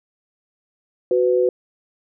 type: tone pair together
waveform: sine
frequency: 370 / 500.1 Hz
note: F#4 / B4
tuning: 0 / +22 cents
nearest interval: perfect fourth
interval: 522 cents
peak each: -17 dBFS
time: 1.11-1.49 s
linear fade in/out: 2 ms
effects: none